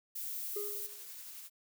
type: noise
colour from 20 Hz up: violet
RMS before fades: -40 dBFS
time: 0.15-0.87 s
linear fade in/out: 10 ms
type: tone with exponential decay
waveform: triangle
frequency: 411.3 Hz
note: G#4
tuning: 17 cents flat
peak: -33 dBFS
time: 0.56-1.12 s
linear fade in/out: 5 ms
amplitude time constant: 120 ms
type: noise with tremolo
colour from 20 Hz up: blue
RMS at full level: -47 dBFS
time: 0.81-1.5 s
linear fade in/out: 50 ms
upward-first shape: sine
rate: 11 Hz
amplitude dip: 25%
effects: none